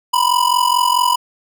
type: ring-modulated tone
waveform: square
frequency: 987.8 Hz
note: B5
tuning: in tune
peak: -10 dBFS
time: 0.13-1.16 s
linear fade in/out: 10 ms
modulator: 22.3 Hz
effects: none